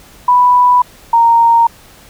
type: tone pair in turn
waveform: sine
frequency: 987.8 / 927.7 Hz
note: B5 / A#5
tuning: 0 / -9 cents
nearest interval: minor second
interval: 109 cents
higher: first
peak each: -5 dBFS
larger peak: neither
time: 0.28-0.82 / 1.13-1.67 s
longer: neither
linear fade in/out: 5 ms
effects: pink hiss -41 dBFS RMS until 2.09 s